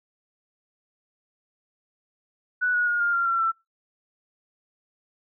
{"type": "tone with pitch steps", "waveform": "sine", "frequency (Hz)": [1480, 1455.4, 1431.2, 1407.5, 1384.1, 1361.1, 1338.5], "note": ["F#6", "F#6", "F6", "F6", "F6", "F6", "E6"], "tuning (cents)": [0, -29, 42, 13, -16, -45, 26], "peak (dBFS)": -20, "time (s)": [2.61, 3.52], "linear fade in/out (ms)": 20, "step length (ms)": 130, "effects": ["noise-tail reverb RT60 0.2 s tail -23 dB re dry"]}